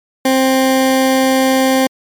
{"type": "tone", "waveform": "20% pulse", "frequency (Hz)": 263.2, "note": "C4", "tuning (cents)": 10, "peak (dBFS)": -5, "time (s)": [0.25, 1.87], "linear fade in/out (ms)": 5, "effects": ["MP3 96 kbps"]}